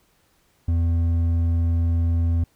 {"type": "tone with hard clipping", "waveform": "sine", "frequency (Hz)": 84, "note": "E2", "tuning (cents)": 33, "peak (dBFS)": -19, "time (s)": [0.68, 2.44], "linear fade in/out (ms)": 5, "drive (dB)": 5, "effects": ["pink hiss -63 dBFS RMS until 2.55 s"]}